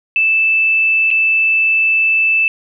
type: tone with dropouts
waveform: sine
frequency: 2637 Hz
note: E7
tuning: in tune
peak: -10 dBFS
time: 0.16-2.48 s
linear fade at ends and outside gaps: 1 ms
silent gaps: 1.105-1.112 s
effects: none